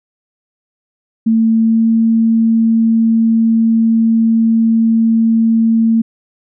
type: tone with pitch glide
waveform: sine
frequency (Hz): 224.5 to 226.1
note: A3 to A3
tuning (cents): +35 to +47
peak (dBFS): -8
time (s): 1.26-6.02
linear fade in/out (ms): 10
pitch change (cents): +12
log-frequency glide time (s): 1.59-1.88
effects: none